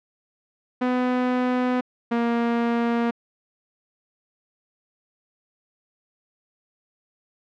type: tone pair in turn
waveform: sawtooth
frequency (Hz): 250.7 / 234.7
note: B3 / A#3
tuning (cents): +26 / +12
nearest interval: minor second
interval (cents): 114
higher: first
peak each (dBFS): -16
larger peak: neither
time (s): 0.81-1.81 / 2.11-3.11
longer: neither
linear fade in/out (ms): 10
effects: low-pass 2000 Hz 12 dB/octave